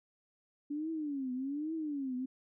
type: tone with vibrato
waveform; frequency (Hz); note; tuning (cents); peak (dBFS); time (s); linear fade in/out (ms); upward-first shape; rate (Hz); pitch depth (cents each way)
sine; 285.4; D4; -49; -34; 0.7-2.26; 10; triangle; 1.2; 240
effects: none